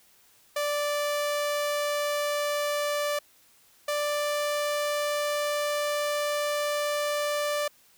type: tone pair in turn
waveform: sawtooth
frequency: 586 / 588.2 Hz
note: D5 / D5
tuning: -4 / +3 cents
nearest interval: unison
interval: 7 cents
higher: second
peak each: -22 dBFS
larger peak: neither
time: 0.56-3.19 / 3.88-7.68 s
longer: second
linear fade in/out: 5 ms
effects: white hiss -60 dBFS RMS until 7.97 s